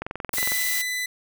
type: click train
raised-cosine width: 0.5 ms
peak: -15 dBFS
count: 12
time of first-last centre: 0.02-0.52 s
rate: 22 Hz
type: noise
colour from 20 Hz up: blue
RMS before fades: -27 dBFS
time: 0.33-0.82 s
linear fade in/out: 5 ms
type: tone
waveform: sawtooth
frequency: 1998 Hz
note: B6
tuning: 20 cents sharp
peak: -22 dBFS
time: 0.37-1.06 s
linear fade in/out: 5 ms
effects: none